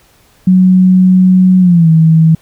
sine tone with pitch glide, 185 to 161.05 Hz, F#3 to E3, 0 to -40 cents, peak -3 dBFS, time 0.47-2.35 s, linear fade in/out 5 ms, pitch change -240 cents, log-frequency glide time 1.6-1.89 s, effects pink hiss -48 dBFS RMS until 2.41 s

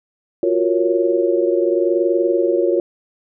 sine chord, Gb major seventh, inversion third, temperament equal, 349.2 / 370 / 466.2 / 554.4 Hz, F4 / Gb4 / Bb4 / Db5, 0 / 0 / 0 / 0 cents, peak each -17 / -21 / -21 / -20 dBFS, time 0.43-2.8 s, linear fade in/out 2 ms, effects none

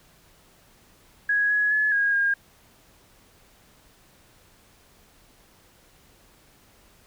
sine tone with pitch steps, 1663 / 1680 / 1709 / 1637 / 1619 Hz, G#6 / G#6 / G#6 / G#6 / G#6, +2 / +19 / +49 / -25 / -45 cents, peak -19 dBFS, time 1.29-2.34 s, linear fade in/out 5 ms, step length 210 ms, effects pink hiss -57 dBFS RMS until 7.06 s

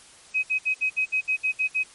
sine tone bursts, 2532 Hz, D#7, 30 cents sharp, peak -20 dBFS, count 10, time 0.34-1.837 s, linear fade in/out 20 ms, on 93 ms, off 63 ms, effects white hiss -50 dBFS RMS until 1.94 s + MP3 48 kbps

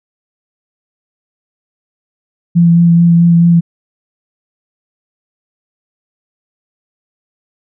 sine tone with vibrato, 170 Hz, F3, 46 cents flat, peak -4 dBFS, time 2.55-3.61 s, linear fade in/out 20 ms, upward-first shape sine, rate 4.6 Hz, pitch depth 14 cents each way, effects none

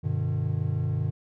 triangle chord, G major, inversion none, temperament equal with one note detuned, 98 / 123.47 / 150.7 Hz, G2 / B2 / D3, 0 / 0 / +45 cents, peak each -27 dBFS, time 0.03-1.11 s, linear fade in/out 20 ms, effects none

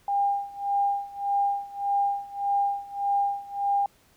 sine tone with tremolo, 803 Hz, G5, 41 cents sharp, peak -20 dBFS, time 0.08-3.86 s, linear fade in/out 2 ms, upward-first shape sine, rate 1.7 Hz, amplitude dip 90%, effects pink hiss -61 dBFS RMS until 4.16 s

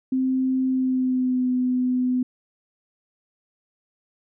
sine tone with pitch glide, 260.4 to 252 Hz, C4 to B3, -8 to +35 cents, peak -19 dBFS, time 0.12-2.23 s, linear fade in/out 5 ms, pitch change -57 cents, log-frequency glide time 0.68-1.5 s, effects none

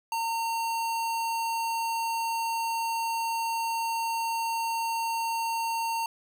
square tone, 914 Hz, A#5, 34 cents flat, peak -28 dBFS, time 0.12-6.06 s, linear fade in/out 2 ms, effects none

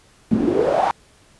pink noise with band-pass filter sweep, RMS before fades -18 dBFS, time 0.31-0.91 s, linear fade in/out 0 ms, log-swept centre 210 to 930 Hz, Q 6.6, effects pink hiss -53 dBFS RMS until 1.39 s + resampled to 24000 Hz

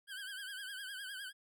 25% pulse tone with vibrato, 1570 Hz, G6, 2 cents sharp, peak -39 dBFS, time 0.07-1.33 s, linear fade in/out 50 ms, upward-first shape triangle, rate 9.8 Hz, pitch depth 110 cents each way, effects none

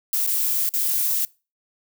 violet noise with dropouts, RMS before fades -22 dBFS, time 0.13-1.25 s, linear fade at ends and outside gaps 1 ms, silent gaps 0.265-0.273 / 0.691-0.738 s, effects noise-tail reverb RT60 0.3 s tail -23 dB re dry

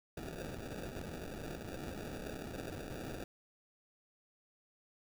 white noise with sample-and-hold, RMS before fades -44 dBFS, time 0.17-3.24 s, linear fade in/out 2 ms, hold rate 1050 Hz, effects none

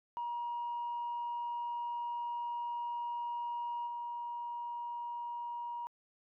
sine tone with level steps, 952 Hz, A#5, 36 cents sharp, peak -34 / -37 dBFS, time 0.17-5.87 s, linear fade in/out 0 ms, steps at 3.86 s, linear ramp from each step 20 ms, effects tanh soft clip ceiling -32 dBFS

